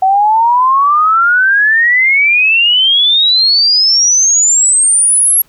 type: exponential sweep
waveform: sine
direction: up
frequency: 748 to 11460 Hz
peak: -6 dBFS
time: 0.02-5.42 s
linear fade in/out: 5 ms
effects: pink hiss -51 dBFS RMS until 5.48 s